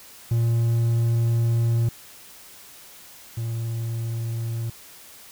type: tone pair in turn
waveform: triangle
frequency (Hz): 116.3 / 114.9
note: A#2 / A#2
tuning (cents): -4 / -25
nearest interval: unison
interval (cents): 21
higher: first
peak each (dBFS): -16 / -23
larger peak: first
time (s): 0.31-1.89 / 3.37-4.7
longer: first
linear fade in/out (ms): 5
effects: white hiss -46 dBFS RMS until 5.31 s